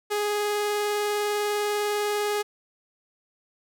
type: tone with vibrato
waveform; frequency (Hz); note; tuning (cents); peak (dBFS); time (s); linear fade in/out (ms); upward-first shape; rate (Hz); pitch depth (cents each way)
sawtooth; 415.3; G#4; 0; -20; 0.1-2.43; 20; sine; 20; 14
effects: none